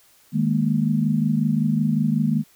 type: chord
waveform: sine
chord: D# suspended fourth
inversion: none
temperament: equal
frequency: 155.56 / 207.7 / 233.1 Hz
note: D#3 / G#3 / A#3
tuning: 0 / 0 / 0 cents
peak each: -22 dBFS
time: 0.32-2.44 s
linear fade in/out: 50 ms
effects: white hiss -56 dBFS RMS until 2.55 s